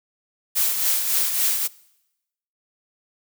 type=noise with tremolo; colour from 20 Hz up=blue; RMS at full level=-19 dBFS; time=0.55-1.68 s; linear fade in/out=20 ms; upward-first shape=triangle; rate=3.6 Hz; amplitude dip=55%; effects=noise-tail reverb RT60 0.9 s tail -22 dB re dry